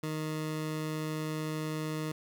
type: tone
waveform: 20% pulse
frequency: 155.56 Hz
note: D#3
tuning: in tune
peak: -28 dBFS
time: 0.03-2.12 s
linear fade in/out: 5 ms
effects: none